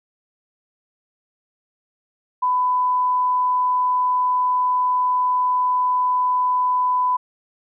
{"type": "tone", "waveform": "sine", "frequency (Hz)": 1000, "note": "B5", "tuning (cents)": 21, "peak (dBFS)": -16, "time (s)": [2.42, 7.17], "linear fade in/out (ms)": 10, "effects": []}